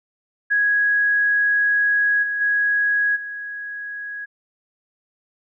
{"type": "tone with level steps", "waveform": "sine", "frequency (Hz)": 1661.2, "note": "G#6", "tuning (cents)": 0, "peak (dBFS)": [-15, -21, -16, -28], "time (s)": [0.5, 4.26], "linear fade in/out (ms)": 20, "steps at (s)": [2.22, 2.4, 3.15], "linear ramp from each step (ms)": 20, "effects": []}